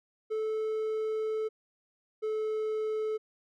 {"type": "tone pair in turn", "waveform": "triangle", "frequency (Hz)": [436.3, 433.5], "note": ["A4", "A4"], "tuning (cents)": [-15, -26], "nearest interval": "unison", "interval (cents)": 11, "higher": "first", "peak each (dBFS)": -27, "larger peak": "neither", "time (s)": [[0.3, 1.49], [2.22, 3.18]], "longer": "first", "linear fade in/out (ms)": 20, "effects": []}